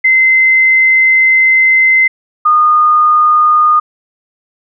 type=tone pair in turn; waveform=sine; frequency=2064 / 1225 Hz; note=C7 / D#6; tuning=-24 / -27 cents; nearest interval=major sixth; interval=903 cents; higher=first; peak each=-5 dBFS; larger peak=neither; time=0.04-2.08 / 2.45-3.8 s; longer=first; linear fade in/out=10 ms; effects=none